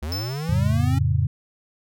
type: linear sweep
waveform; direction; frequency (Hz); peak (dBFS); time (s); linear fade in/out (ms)
square; up; 67.8 to 275.8; -27; 0.02-0.99; 10
type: tone with exponential decay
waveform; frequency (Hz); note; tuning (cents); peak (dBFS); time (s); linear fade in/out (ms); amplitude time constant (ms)
square; 5274; E8; 0; -26; 0.12-0.77; 1; 140
type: chord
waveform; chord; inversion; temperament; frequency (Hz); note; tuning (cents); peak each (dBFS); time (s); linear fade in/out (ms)
sine; F augmented; none; equal; 87.31 / 110 / 138.59; F2 / A2 / C#3; 0 / 0 / 0; -22; 0.49-1.27; 5
effects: none